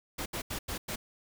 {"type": "noise bursts at uneven times", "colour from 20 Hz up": "pink", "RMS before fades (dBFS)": -36, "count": 5, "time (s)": [[0.18, 0.26], [0.33, 0.42], [0.5, 0.59], [0.68, 0.78], [0.88, 0.96]], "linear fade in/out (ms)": 10, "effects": []}